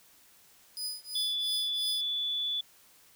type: tone with tremolo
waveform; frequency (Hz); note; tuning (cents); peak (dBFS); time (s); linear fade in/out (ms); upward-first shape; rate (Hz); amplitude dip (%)
sawtooth; 4978; D#8; 0; -29; 0.77-2.01; 0; triangle; 2.9; 100
type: tone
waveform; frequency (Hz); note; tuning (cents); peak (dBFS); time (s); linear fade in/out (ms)
sine; 3457; A7; -31; -29; 1.15-2.61; 5
effects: white hiss -60 dBFS RMS until 3.15 s